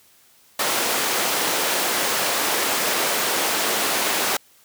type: high-pass noise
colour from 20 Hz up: pink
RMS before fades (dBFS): -22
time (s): 0.59-4.37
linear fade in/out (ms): 5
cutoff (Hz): 420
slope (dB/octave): 12
effects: white hiss -55 dBFS RMS until 4.64 s + high-pass 60 Hz 12 dB/octave